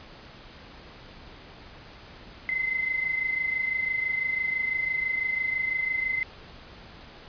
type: tone pair together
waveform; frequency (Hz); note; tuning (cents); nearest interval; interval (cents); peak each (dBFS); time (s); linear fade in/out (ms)
sine; 2053 / 2079; C7 / C7; -33 / -12; unison; 21; -26 / -32; 2.49-6.23; 0
effects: pink hiss -47 dBFS RMS until 7.28 s + resampled to 11025 Hz